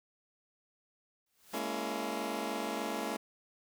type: noise with exponential growth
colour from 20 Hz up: white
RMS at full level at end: -45 dBFS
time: 1.26-1.59 s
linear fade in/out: 5 ms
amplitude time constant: 70 ms
type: chord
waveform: 15% pulse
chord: A# half-diminished seventh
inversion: third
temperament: just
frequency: 209.8 / 233.1 / 279.7 / 335.6 Hz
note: G#3 / A#3 / C#4 / E4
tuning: +18 / 0 / +16 / +31 cents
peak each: -34 dBFS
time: 1.53-3.17 s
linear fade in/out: 10 ms
effects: none